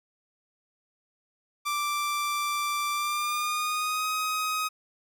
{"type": "tone with pitch glide", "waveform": "sawtooth", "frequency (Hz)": [1174.7, 1259], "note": ["D6", "D#6"], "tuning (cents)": [0, 20], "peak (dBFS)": -23, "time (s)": [1.65, 4.69], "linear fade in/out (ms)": 20, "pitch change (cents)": 120, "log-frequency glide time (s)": [2.92, 4.07], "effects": []}